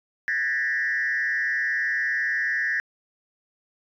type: tone with frequency modulation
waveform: sine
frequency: 1783 Hz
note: A6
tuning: 22 cents sharp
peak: -21 dBFS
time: 0.28-2.8 s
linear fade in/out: 0 ms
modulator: 132 Hz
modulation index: 1.2
effects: tanh soft clip ceiling -18 dBFS